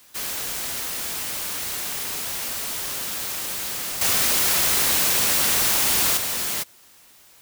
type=noise with level steps; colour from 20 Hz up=white; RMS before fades=-29 / -20 / -26 dBFS; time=0.14-6.64 s; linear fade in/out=20 ms; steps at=4.01 / 6.17 s; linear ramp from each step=5 ms; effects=white hiss -52 dBFS RMS until 7.41 s